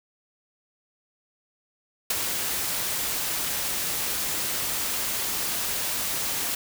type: noise with ADSR envelope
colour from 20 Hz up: white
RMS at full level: -22 dBFS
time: 2.1-6.55 s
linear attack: 6 ms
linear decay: 18 ms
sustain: -6 dB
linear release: 4 ms
effects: none